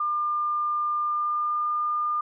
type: tone with pitch glide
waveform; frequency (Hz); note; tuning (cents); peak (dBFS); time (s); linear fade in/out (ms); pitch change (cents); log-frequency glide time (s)
sine; 1200 to 1207.6; D6 to D6; +37 to +48; -23; 0-2.21; 5; +11; 1.04-1.71
effects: none